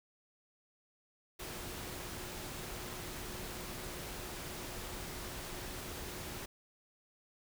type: tone in noise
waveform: sine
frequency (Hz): 361.2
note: F#4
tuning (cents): -42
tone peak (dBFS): -53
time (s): 1.39-6.46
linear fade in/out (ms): 10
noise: pink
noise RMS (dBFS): -44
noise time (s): 1.39-6.46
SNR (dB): -12
effects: none